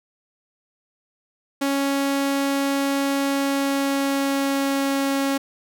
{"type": "tone with pitch glide", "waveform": "sawtooth", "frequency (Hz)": [277.2, 274.8], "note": ["C#4", "C#4"], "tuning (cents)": [0, -15], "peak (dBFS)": -16, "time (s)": [1.61, 5.38], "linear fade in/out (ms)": 10, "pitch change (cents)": -15, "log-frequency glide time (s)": [3.19, 5.24], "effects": []}